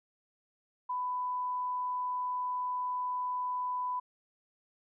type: tone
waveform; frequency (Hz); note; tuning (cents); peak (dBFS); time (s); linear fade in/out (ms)
sine; 997; B5; +16; -31; 0.89-4; 10
effects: none